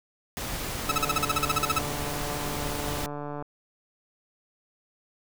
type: noise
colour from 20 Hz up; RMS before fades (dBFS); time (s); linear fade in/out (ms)
pink; -33; 0.37-3.06; 0
type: tone bursts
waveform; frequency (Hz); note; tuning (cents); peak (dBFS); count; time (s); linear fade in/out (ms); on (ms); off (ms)
sawtooth; 1300; E6; -24; -18; 14; 0.89-1.787; 5; 26; 41
type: click train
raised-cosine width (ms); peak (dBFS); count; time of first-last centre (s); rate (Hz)
1; -22; 371; 0.89-3.424; 146
effects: none